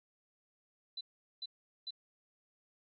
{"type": "tone bursts", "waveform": "sine", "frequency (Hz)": 4003, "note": "B7", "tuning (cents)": 23, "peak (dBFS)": -39, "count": 3, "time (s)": [0.97, 1.907], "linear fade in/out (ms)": 5, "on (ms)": 39, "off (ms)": 410, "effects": []}